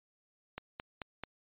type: click train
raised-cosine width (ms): 0.3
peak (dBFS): -23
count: 4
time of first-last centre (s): 0.58-1.236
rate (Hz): 4.57
effects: resampled to 8000 Hz